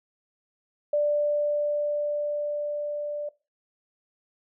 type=tone with level ramp; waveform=sine; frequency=589 Hz; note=D5; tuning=5 cents sharp; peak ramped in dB=-20 to -29 dBFS; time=0.93-3.29 s; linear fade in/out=5 ms; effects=noise-tail reverb RT60 0.3 s tail -21 dB re dry